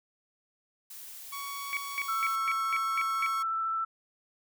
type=noise; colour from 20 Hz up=blue; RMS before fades=-45 dBFS; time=0.9-2.36 s; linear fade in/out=5 ms
type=tone with pitch glide; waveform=sawtooth; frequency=1121 to 1103 Hz; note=C#6 to C#6; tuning=+19 to -9 cents; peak=-33 dBFS; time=1.32-3.43 s; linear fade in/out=10 ms; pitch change=-28 cents; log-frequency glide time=1.95-2.39 s
type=tone bursts; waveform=sine; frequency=2258 Hz; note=C#7; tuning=31 cents sharp; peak=-28 dBFS; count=7; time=1.73-3.263 s; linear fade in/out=0 ms; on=39 ms; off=210 ms
type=tone with vibrato; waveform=sine; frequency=1328 Hz; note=E6; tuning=12 cents sharp; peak=-28 dBFS; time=2.08-3.85 s; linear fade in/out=10 ms; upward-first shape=sine; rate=14 Hz; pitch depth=10 cents each way
effects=none